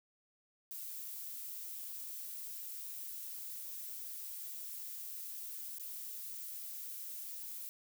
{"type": "noise with dropouts", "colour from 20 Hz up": "violet", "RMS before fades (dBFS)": -45, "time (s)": [0.71, 7.69], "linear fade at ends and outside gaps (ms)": 0, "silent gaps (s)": [5.784, 5.797], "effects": []}